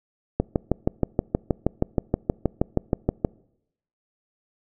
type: click train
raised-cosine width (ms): 2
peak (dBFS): -6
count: 19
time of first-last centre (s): 0.4-3.248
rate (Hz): 6.32
effects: noise-tail reverb RT60 0.8 s tail -25 dB re dry